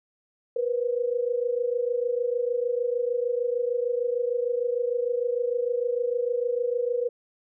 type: tone pair together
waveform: sine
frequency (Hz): 477.6 / 504.2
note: A#4 / B4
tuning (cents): +42 / +36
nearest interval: minor second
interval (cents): 94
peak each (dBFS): -25 / -28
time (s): 0.56-7.09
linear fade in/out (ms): 5
effects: none